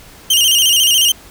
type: tone with vibrato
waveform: sawtooth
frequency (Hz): 2982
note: F#7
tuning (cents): +13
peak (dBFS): -6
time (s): 0.3-1.12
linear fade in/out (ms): 5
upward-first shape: square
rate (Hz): 14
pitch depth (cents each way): 75
effects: pink hiss -40 dBFS RMS until 1.3 s